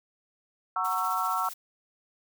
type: chord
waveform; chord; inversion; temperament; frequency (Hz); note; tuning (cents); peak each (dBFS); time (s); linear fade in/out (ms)
sine; F# dominant seventh; none; just; 740 / 925 / 1110 / 1332; F#5 / A#5 / C#6 / E6; 0 / -14 / +2 / +18; -33 / -33 / -31 / -29; 0.76-1.49; 2
type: noise with tremolo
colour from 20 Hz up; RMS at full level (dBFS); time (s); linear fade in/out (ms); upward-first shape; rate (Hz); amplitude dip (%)
blue; -40; 0.84-1.54; 10; sine; 15; 40
effects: none